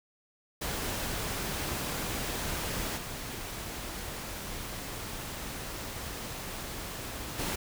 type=noise with level steps; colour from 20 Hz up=pink; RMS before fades=-34 / -39 / -33 dBFS; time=0.61-7.56 s; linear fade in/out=10 ms; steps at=2.96 / 7.38 s; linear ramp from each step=20 ms; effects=none